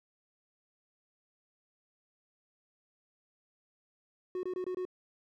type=tone bursts; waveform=triangle; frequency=366.5 Hz; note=F#4; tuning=16 cents flat; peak=-31 dBFS; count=5; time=4.35-4.852 s; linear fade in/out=2 ms; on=82 ms; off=23 ms; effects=none